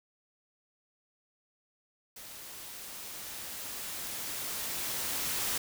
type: noise with level ramp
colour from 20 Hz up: white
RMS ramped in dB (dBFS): -47 to -32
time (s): 2.16-5.58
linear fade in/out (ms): 5
effects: none